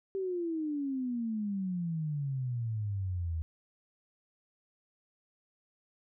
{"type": "exponential sweep", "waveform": "sine", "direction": "down", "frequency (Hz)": [392, 79], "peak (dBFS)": -31, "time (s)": [0.15, 3.42], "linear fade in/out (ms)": 0, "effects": []}